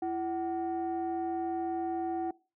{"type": "tone pair together", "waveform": "sine", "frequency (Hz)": [335.2, 751], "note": ["E4", "F#5"], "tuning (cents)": [29, 26], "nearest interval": "octave + major second", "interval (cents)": 1397, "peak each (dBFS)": [-31, -32], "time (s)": [0.02, 2.31], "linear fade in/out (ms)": 5, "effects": ["noise-tail reverb RT60 0.3 s tail -22 dB re dry", "tanh soft clip ceiling -26 dBFS"]}